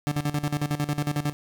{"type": "tone with tremolo", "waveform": "30% pulse", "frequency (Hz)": 146.83, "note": "D3", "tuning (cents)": 0, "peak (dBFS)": -20, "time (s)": [0.07, 1.33], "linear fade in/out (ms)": 0, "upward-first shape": "square", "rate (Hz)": 11, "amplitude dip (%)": 80, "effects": []}